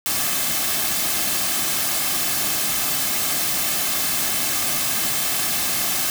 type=noise with comb filter; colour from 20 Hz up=white; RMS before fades=-22 dBFS; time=0.06-6.1 s; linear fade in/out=0 ms; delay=2.1 ms; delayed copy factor=-0.5; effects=none